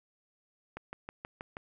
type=click train; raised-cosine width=0.5 ms; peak=-25 dBFS; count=6; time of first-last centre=0.77-1.569 s; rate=6.26 Hz; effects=none